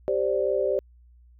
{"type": "chord", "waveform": "sine", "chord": "G suspended fourth", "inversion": "none", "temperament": "equal", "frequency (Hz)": [392, 523.3, 587.3], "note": ["G4", "C5", "D5"], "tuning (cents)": [0, 0, 0], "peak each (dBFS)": -26, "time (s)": [0.08, 0.79], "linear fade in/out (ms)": 0, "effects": ["added 60 Hz sine -51 dBFS peak until 1.39 s"]}